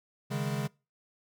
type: chord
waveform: square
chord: C# suspended second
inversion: none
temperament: equal with one note detuned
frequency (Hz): 138.59 / 155.56 / 204.8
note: C#3 / D#3 / G#3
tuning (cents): 0 / 0 / -24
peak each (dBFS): -33 / -37 / -37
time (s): 0.3-0.68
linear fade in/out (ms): 20
effects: noise-tail reverb RT60 0.3 s tail -24 dB re dry